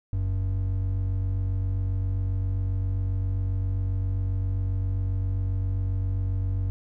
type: tone pair together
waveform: triangle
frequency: 47.5 / 95 Hz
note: F#1 / F#2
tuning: +46 / +46 cents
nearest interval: octave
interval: 1200 cents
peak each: -27 / -23 dBFS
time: 0.13-6.7 s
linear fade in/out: 0 ms
effects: none